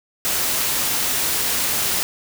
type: noise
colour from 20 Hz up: white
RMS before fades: -21 dBFS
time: 0.25-2.03 s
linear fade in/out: 0 ms
effects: none